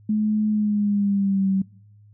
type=tone with pitch glide; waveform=sine; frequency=213.5 to 192.42 Hz; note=G#3 to G3; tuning=+48 to -32 cents; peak=-18 dBFS; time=0.09-1.62 s; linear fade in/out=5 ms; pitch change=-180 cents; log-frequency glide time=0.49-1.48 s; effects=noise-tail reverb RT60 0.8 s tail -25 dB re dry + added 104 Hz sine -48 dBFS peak until 2.13 s